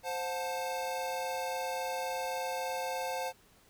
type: chord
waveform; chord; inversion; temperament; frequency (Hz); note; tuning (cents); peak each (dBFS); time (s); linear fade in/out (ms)
square; F# diminished; second; equal with one note detuned; 523.3 / 723.1 / 880; C5 / F#5 / A5; 0 / -40 / 0; -38 / -39 / -39; 0.03-3.33; 50
effects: pink hiss -63 dBFS RMS until 3.69 s